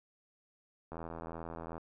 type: click train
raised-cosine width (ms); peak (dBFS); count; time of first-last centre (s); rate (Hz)
1; -29; 72; 0.92-1.78; 82.6
effects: none